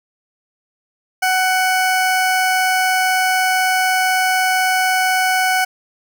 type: tone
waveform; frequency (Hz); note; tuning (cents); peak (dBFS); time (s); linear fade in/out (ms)
20% pulse; 746; F#5; +14; -9; 1.22-5.65; 10
effects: none